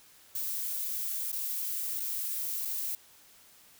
violet noise with dropouts, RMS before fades -34 dBFS, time 0.35-2.95 s, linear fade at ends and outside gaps 2 ms, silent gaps 1.317-1.328 / 1.997-2.002 / 2.651-2.654 s, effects white hiss -58 dBFS RMS until 3.79 s

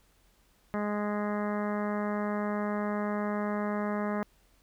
harmonic tone, 207.7 Hz, G#3, in tune, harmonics 1 / 2 / 3 / 4 / 5 / 6 / 7 / 8 / 9 / 10, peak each -31 / -37 / -36 / -41 / -41 / -41 / -48 / -45 / -47 / -51 dBFS, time 0.74-4.23 s, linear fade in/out 0 ms, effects added 44 Hz sine -66 dBFS peak until 4.62 s + pink hiss -67 dBFS RMS until 4.62 s

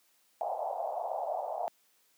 pink band-pass noise, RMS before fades -35 dBFS, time 0.41-1.68 s, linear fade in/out 0 ms, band 620 to 810 Hz, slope 48 dB/octave, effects white hiss -69 dBFS RMS until 2.17 s + high-pass 200 Hz 12 dB/octave

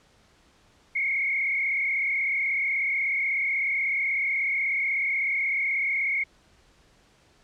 sine tone with frequency modulation, 2184 Hz, C#7, 26 cents flat, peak -23 dBFS, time 0.95-6.24 s, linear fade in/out 10 ms, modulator 36.3 Hz, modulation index 2, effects pink hiss -60 dBFS RMS until 7.43 s + low-pass 7000 Hz 12 dB/octave

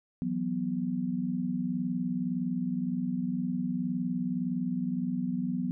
sine chord, E suspended second, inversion none, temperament equal with one note detuned, 165.48 / 185 / 246.9 Hz, E3 / F#3 / B3, +7 / 0 / 0 cents, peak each -37 / -32 / -31 dBFS, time 0.22-5.71 s, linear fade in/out 0 ms, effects none

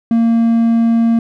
triangle tone, 230 Hz, A#3, 23 cents flat, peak -7 dBFS, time 0.11-1.19 s, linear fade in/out 2 ms, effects none

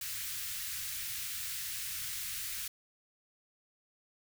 white band-stop noise, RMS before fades -39 dBFS, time 0.01-2.68 s, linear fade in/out 5 ms, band 130 to 1500 Hz, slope 24 dB/octave, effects none

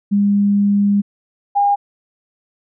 sine tone pair in turn, 202.4 / 809.6 Hz, G#3 / G#5, -44 / -44 cents, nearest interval 2 octaves, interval 2400 cents, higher second, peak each -11 dBFS, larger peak neither, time 0.11-1.02 / 1.55-1.76 s, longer first, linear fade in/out 20 ms, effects none

